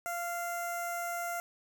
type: tone with notch filter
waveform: 15% pulse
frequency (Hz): 693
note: F5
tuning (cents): -14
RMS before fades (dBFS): -36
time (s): 0.06-1.4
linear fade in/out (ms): 0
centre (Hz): 3300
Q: 0.52
effects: none